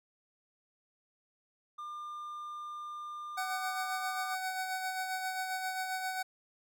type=tone; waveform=triangle; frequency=1200 Hz; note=D6; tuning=37 cents sharp; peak=-38 dBFS; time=1.78-4.35 s; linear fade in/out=10 ms
type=tone with tremolo; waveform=25% pulse; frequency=751 Hz; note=F#5; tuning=26 cents sharp; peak=-29 dBFS; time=3.37-6.23 s; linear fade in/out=10 ms; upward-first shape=sine; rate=7.5 Hz; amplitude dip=40%
effects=none